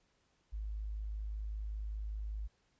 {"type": "tone", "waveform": "sine", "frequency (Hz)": 52.6, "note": "G#1", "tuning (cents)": 23, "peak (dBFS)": -37, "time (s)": [0.52, 2.48], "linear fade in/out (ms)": 20, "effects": ["pink hiss -75 dBFS RMS until 2.79 s", "resampled to 16000 Hz"]}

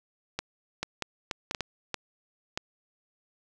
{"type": "clicks", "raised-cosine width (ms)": 0.2, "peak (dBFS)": -13, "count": 9, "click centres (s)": [0.39, 0.83, 1.023, 1.312, 1.511, 1.548, 1.607, 1.943, 2.575], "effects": []}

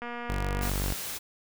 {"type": "click train", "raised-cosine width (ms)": 0.5, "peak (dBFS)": -23, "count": 161, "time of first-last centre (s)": [0.02, 0.689], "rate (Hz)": 239}
{"type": "tone", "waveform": "sawtooth", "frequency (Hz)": 48.14, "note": "G1", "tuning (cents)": -31, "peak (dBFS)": -24, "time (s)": [0.29, 0.94], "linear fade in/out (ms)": 10}
{"type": "noise", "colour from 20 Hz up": "white", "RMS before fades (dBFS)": -36, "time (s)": [0.61, 1.19], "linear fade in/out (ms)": 20}
{"effects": []}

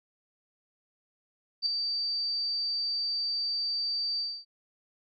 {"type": "tone with ADSR envelope", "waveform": "sine", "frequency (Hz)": 4638, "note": "D8", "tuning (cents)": -22, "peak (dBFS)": -22, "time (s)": [1.62, 4.45], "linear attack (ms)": 41, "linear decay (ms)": 5, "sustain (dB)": -6, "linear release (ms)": 260, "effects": []}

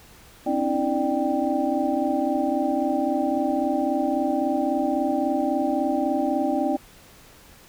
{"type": "tone cluster", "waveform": "sine", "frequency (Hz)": [261.5, 285.2, 321.6, 594, 785], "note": ["C4", "C#4", "E4", "D5", "G5"], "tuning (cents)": [-1, 49, -43, 20, 2], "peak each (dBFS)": -27, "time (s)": [0.46, 6.77], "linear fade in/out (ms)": 10, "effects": ["pink hiss -50 dBFS RMS until 7.68 s"]}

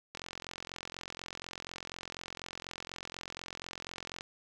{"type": "click train", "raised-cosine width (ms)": 0.2, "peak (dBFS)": -23, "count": 180, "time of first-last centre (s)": [0.15, 4.209], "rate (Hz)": 44.1, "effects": []}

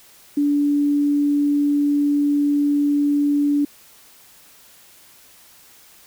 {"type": "tone", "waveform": "sine", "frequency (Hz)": 289.1, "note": "D4", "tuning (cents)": -27, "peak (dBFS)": -15, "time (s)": [0.37, 3.65], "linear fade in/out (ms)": 5, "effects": ["white hiss -49 dBFS RMS until 6.06 s"]}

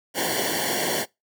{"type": "noise with comb filter", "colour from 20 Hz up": "pink", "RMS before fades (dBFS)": -25, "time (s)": [0.14, 1.06], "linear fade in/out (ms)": 50, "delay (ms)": 0.79, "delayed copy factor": -1, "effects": ["noise-tail reverb RT60 0.2 s tail -23 dB re dry", "high-pass 150 Hz 12 dB/octave"]}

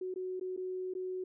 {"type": "tone with dropouts", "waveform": "sine", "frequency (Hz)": 370, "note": "F#4", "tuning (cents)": 0, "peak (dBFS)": -35, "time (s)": [0.01, 1.24], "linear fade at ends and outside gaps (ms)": 5, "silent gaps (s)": [[0.141, 0.159], [0.398, 0.41], [0.565, 0.574], [0.938, 0.95]], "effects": []}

